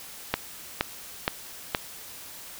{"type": "click train", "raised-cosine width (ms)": 0.3, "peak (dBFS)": -6, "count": 4, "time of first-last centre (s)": [0.34, 1.748], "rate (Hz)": 2.13, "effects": ["white hiss -43 dBFS RMS until 2.59 s"]}